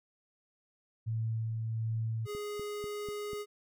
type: tone with tremolo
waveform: sine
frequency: 112.2 Hz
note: A2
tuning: 34 cents sharp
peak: -30 dBFS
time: 1.06-2.27 s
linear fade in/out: 20 ms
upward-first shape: sine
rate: 1.4 Hz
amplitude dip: 25%
type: tone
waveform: square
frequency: 415.3 Hz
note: G#4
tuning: in tune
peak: -37 dBFS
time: 2.25-3.46 s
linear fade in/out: 50 ms
type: click train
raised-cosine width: 3 ms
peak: -32 dBFS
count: 5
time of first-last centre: 2.35-3.333 s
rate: 4.07 Hz
effects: none